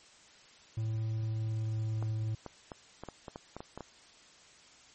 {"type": "tone with pitch glide", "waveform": "triangle", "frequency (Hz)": [110.7, 109.62], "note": ["A2", "A2"], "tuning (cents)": [11, -6], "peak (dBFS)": -29, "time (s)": [0.77, 2.35], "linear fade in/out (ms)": 5, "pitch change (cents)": -17, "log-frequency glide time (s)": [1.06, 2.09]}
{"type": "clicks", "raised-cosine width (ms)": 1, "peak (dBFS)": -27, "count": 11, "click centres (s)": [2.026, 2.463, 2.718, 3.036, 3.087, 3.282, 3.359, 3.566, 3.605, 3.776, 3.807]}
{"effects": ["white hiss -58 dBFS RMS until 4.94 s", "MP3 32 kbps"]}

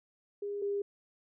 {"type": "tone pair in turn", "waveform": "sine", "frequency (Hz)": [406.7, 403.4], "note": ["G#4", "G4"], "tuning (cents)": [-36, 50], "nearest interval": "unison", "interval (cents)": 14, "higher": "first", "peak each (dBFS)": [-34, -30], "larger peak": "second", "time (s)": [[0.42, 0.62], [0.62, 0.82]], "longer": "neither", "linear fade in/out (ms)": 5, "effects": []}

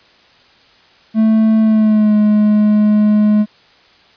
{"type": "tone with pitch glide", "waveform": "triangle", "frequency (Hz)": [220, 210.9], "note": ["A3", "G#3"], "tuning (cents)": [0, 27], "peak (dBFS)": -6, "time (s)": [1.14, 3.46], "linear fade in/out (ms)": 50, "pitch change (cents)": -73, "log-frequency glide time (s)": [1.61, 2.15], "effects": ["white hiss -48 dBFS RMS until 4.16 s", "resampled to 11025 Hz"]}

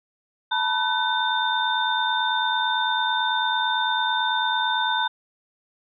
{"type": "tone cluster", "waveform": "sine", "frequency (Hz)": [881, 970, 1510, 3609], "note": ["A5", "B5", "F#6", "A7"], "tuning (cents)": [2, -31, 35, 43], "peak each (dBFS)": -26, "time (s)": [0.51, 5.08], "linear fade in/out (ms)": 10, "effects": []}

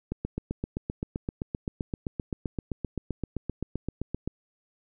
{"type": "click train", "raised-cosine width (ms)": 3, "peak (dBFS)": -17, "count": 33, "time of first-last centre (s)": [0.12, 4.276], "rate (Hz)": 7.7, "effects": []}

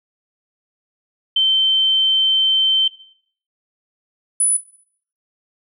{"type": "tone pair in turn", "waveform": "sine", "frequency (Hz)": [3100, 9956], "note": ["G7", "D#9"], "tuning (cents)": [-20, 0], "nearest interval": "octave + minor sixth", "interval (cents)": 2020, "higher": "second", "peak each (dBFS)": -12, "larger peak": "neither", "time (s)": [[1.36, 2.88], [4.4, 4.57]], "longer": "first", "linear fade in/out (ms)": 5, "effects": ["noise-tail reverb RT60 0.6 s tail -17 dB re dry"]}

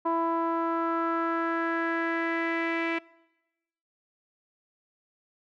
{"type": "tone with low-pass filter sweep", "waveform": "sawtooth", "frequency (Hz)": 331.9, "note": "E4", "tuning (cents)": 12, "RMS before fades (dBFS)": -28, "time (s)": [0.05, 2.99], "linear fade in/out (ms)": 10, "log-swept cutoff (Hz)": [1000, 2300], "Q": 4.2, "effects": ["noise-tail reverb RT60 1.0 s tail -23 dB re dry"]}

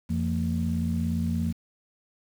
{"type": "tone cluster", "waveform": "sine", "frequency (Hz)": [86.6, 170.2, 227.5], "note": ["F2", "F3", "A#3"], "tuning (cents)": [-14, -44, -42], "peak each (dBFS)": -28, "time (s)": [0.09, 1.53], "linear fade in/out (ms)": 20, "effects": ["tanh soft clip ceiling -16 dBFS", "8-bit"]}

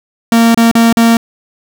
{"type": "tone with dropouts", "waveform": "45% pulse", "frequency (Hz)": 230.3, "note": "A#3", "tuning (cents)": -21, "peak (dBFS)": -5, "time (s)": [0.32, 1.17], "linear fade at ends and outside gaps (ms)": 2, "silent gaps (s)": [[0.546, 0.574], [0.714, 0.752], [0.927, 0.97]], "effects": []}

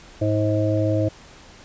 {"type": "harmonic tone", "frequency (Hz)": 106, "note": "G#2", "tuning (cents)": 36, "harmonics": [1, 3, 5, 6], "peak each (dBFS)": [-21, -23, -25, -26], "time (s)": [0.21, 1.09], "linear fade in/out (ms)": 10, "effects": ["pink hiss -46 dBFS RMS until 1.64 s", "resampled to 16000 Hz"]}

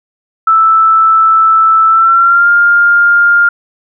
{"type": "tone with pitch glide", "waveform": "sine", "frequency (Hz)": [1318.5, 1405], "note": ["E6", "F6"], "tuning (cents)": [0, 10], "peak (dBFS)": -4, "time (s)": [0.47, 3.49], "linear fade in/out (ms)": 5, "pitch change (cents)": 110, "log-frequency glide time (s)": [1.88, 2.49], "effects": []}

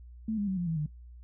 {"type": "tone with pitch steps", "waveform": "sine", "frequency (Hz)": [220, 204.1, 189.32, 175.63, 162.92, 151.13], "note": ["A3", "G#3", "F#3", "F3", "E3", "D3"], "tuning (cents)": [0, -30, 40, 10, -20, 50], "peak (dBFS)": -28, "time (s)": [0.28, 0.862], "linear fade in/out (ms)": 5, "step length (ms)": 97, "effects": ["noise-tail reverb RT60 0.1 s tail -17 dB re dry", "added 60 Hz sine -46 dBFS peak until 1.23 s"]}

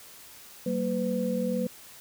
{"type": "tone cluster", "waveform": "sine", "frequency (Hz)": [189.6, 231.4, 504], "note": ["F#3", "A#3", "B4"], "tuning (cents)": [43, -13, 35], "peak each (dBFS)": -30, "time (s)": [0.66, 1.67], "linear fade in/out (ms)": 5, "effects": ["white hiss -49 dBFS RMS until 2 s"]}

